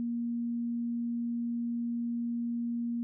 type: tone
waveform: sine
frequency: 236 Hz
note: A#3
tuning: 22 cents sharp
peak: -30 dBFS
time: 0-3.03 s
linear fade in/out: 0 ms
effects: none